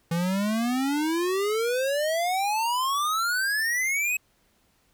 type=exponential sweep; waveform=square; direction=up; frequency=164.81 to 2578 Hz; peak=-24 dBFS; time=0.11-4.17 s; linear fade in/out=5 ms; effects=pink hiss -66 dBFS RMS until 4.93 s